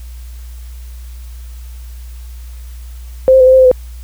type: tone with pitch steps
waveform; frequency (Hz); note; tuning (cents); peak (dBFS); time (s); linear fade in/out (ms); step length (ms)
sine; 521 / 526 / 510 / 518 / 523 / 517 / 506; C5 / C5 / C5 / C5 / C5 / C5 / B4; -7 / +9 / -44 / -17 / -1 / -21 / +42; -3; 3.28-3.714; 0; 62
effects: added 60 Hz sine -27 dBFS peak until 4.03 s + white hiss -45 dBFS RMS until 4.03 s